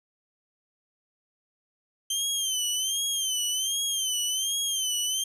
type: tone with vibrato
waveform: 20% pulse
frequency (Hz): 3117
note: G7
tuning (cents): -11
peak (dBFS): -20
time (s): 2.1-5.24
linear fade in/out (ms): 5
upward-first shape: sine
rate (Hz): 1.3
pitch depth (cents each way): 97
effects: none